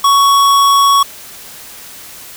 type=tone with hard clipping; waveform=sine; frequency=1116 Hz; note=C#6; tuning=11 cents sharp; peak=-8 dBFS; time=0.04-1.03 s; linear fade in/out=5 ms; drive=18 dB; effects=white hiss -33 dBFS RMS until 2.36 s